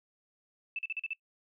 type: tone bursts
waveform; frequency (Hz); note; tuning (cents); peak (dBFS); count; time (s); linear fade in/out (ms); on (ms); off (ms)
sine; 2637; E7; 0; -32; 6; 0.76-1.133; 2; 28; 41
effects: noise-tail reverb RT60 0.1 s tail -22 dB re dry